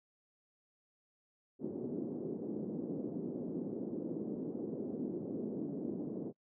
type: band-pass noise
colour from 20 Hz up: pink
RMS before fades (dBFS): -40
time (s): 1.59-6.33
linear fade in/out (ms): 50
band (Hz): 200 to 400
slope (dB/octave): 24
effects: noise-tail reverb RT60 0.1 s tail -26 dB re dry